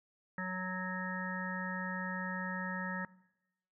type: harmonic tone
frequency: 185 Hz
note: F#3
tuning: in tune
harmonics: 1 / 3 / 5 / 7 / 9 / 10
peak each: -39 / -47 / -46 / -45 / -43 / -42 dBFS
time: 0.38-3.05 s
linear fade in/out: 2 ms
effects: noise-tail reverb RT60 0.9 s tail -20 dB re dry